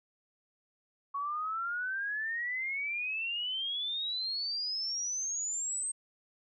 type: exponential sweep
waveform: sine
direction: up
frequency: 1108.7 to 8420 Hz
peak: -32 dBFS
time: 1.14-5.92 s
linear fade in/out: 10 ms
effects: none